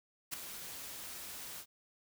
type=noise with ADSR envelope; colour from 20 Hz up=white; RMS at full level=-36 dBFS; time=0.31-1.66 s; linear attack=27 ms; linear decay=4 ms; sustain=-10 dB; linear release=67 ms; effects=none